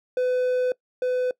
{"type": "tone pair in turn", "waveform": "triangle", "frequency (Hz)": [503, 503], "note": ["B4", "B4"], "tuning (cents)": [32, 32], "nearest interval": "unison", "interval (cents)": 0, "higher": "neither", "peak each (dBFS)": [-18, -19], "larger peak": "first", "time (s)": [[0.17, 0.72], [1.02, 1.31]], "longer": "first", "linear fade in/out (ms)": 2, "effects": ["noise-tail reverb RT60 0.1 s tail -22 dB re dry"]}